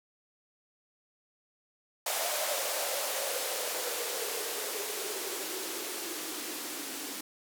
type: noise with band-pass filter sweep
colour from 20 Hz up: violet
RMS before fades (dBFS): -35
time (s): 2.06-7.21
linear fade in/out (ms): 5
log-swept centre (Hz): 640 to 280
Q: 5.2
effects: none